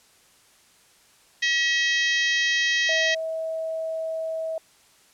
harmonic tone, 640 Hz, D#5, 49 cents sharp, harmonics 3 / 4 / 5 / 6 / 7 / 8 / 9 / 10, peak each -22 / -29 / -28 / -31 / -35 / -35 / -35 / -38 dBFS, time 1.42-3.15 s, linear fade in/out 10 ms
sine tone, 645 Hz, E5, 38 cents flat, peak -26 dBFS, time 2.89-4.58 s, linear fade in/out 2 ms
effects white hiss -57 dBFS RMS until 5.13 s + low-pass 10000 Hz 12 dB/octave

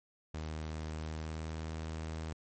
sawtooth tone with pitch glide, 78.2 to 79.66 Hz, D#2 to D#2, +9 to +41 cents, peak -34 dBFS, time 0.34-2.33 s, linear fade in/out 5 ms, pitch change +32 cents, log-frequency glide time 0.87-1.74 s, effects MP3 32 kbps

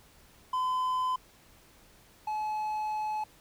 triangle tone pair in turn, 1018 / 856 Hz, C6 / A5, -48 / -48 cents, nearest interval minor third, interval 300 cents, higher first, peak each -25 / -28 dBFS, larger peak first, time 0.53-1.16 / 2.27-3.24 s, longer second, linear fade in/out 5 ms, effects pink hiss -59 dBFS RMS until 3.4 s

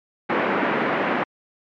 pink band-pass noise, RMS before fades -22 dBFS, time 0.29-1.24 s, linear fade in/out 10 ms, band 210 to 2200 Hz, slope 24 dB/octave, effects MP3 96 kbps

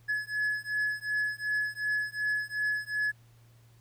triangle beating tone pair, 1700 / 1702.7 Hz, G#6 / G#6, +40 / +43 cents, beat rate 2.7 Hz, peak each -30 dBFS, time 0.08-3.12 s, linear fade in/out 20 ms, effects added 116 Hz sine -56 dBFS peak until 3.8 s + pink hiss -66 dBFS RMS until 3.8 s

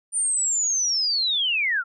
sine linear sweep, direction down, 9200 to 1318.5 Hz, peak -20 dBFS, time 0.12-1.84 s, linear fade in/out 50 ms, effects none

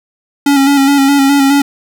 square tone with vibrato, 277.9 Hz, C#4, 4 cents sharp, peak -7 dBFS, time 0.46-1.62 s, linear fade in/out 5 ms, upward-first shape square, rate 4.8 Hz, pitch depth 31 cents each way, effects none

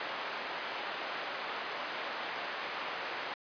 pink band-pass noise, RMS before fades -39 dBFS, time 0-3.34 s, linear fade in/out 2 ms, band 640 to 2900 Hz, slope 12 dB/octave, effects resampled to 11025 Hz

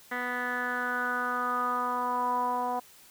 10% pulse tone with low-pass filter sweep, 247 Hz, B3, in tune, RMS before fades -30 dBFS, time 0.11-2.8 s, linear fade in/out 10 ms, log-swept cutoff 2000 to 860 Hz, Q 6.2, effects white hiss -55 dBFS RMS until 3.1 s

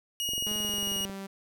sawtooth tone, 2881 Hz, F#7, 47 cents flat, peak -26 dBFS, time 0.2-1.05 s, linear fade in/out 0 ms
click train, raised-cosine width 2 ms, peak -29 dBFS, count 19, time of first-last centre 0.29-1.097 s, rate 22.3 Hz
sawtooth tone with pitch glide, 209.1 to 195.1 Hz, G#3 to G3, +12 to -8 cents, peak -33 dBFS, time 0.46-1.27 s, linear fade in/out 10 ms, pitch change -120 cents, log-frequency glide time 0.58-1.03 s
effects none

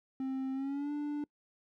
triangle tone with pitch glide, 264.7 to 293.7 Hz, C4 to D4, +20 to 0 cents, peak -31 dBFS, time 0.2-1.24 s, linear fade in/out 2 ms, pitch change +180 cents, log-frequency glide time 0.53-0.92 s, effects noise-tail reverb RT60 0.1 s tail -25 dB re dry

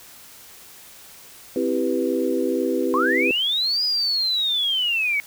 sine chord, C major seventh, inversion none, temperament equal, 261.6 / 329.6 / 392 / 493.9 Hz, C4 / E4 / G4 / B4, 0 / 0 / 0 / 0 cents, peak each -25 dBFS, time 1.56-3.31 s, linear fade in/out 2 ms
sine linear two-way sweep, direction up then down, 1018 to 4978 to 2202 Hz, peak -19 dBFS, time 2.94-5.2 s, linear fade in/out 0 ms, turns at 3.84 s
effects white hiss -45 dBFS RMS until 5.26 s

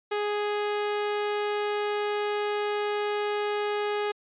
sawtooth tone, 415.3 Hz, G#4, in tune, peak -22 dBFS, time 0.11-4.12 s, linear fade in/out 10 ms, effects resampled to 8000 Hz

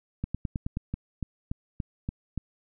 two click trains, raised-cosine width 5 ms, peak -18 / -17 dBFS, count 6 / 6, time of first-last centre 0.94-2.377 / 0.24-0.771 s, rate 3.48 / 9.42 Hz, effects none

